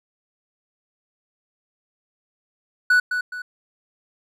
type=tone with echo; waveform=triangle; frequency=1480 Hz; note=F#6; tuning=in tune; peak=-11 dBFS; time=2.9-3 s; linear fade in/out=5 ms; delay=210 ms; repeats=2; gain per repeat=-8 dB; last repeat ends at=3.42 s; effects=none